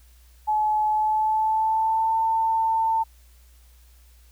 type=tone with pitch glide; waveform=sine; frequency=855 to 895.4 Hz; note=A5 to A5; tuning=-50 to +30 cents; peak=-19 dBFS; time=0.47-3.04 s; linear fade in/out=20 ms; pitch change=+80 cents; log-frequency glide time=0.87-2.17 s; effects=added 60 Hz sine -50 dBFS peak until 4.31 s + white hiss -60 dBFS RMS until 4.31 s